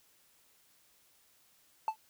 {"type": "tone with exponential decay", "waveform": "triangle", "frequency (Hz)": 878, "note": "A5", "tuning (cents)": -4, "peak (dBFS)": -22, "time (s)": [1.88, 1.96], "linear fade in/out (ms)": 1, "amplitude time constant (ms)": 17, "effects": ["tanh soft clip ceiling -20 dBFS", "white hiss -67 dBFS RMS until 2.09 s"]}